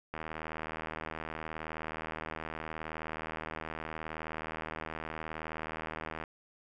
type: click train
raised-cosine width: 0.5 ms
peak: -23 dBFS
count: 484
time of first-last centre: 0.14-6.238 s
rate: 79.2 Hz
effects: none